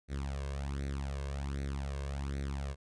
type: tone with flanger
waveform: sawtooth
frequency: 69.3 Hz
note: C#2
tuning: in tune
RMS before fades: -37 dBFS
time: 0.08-2.76 s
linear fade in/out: 50 ms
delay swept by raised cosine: 0.49 to 1.89 ms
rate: 1.3 Hz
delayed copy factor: +0.8
effects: resampled to 22050 Hz